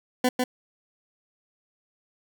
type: tone with echo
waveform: 20% pulse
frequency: 251.6 Hz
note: B3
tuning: 32 cents sharp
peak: -14 dBFS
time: 0.24-0.29 s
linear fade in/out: 5 ms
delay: 150 ms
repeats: 1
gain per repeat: -3 dB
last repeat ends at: 0.44 s
effects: none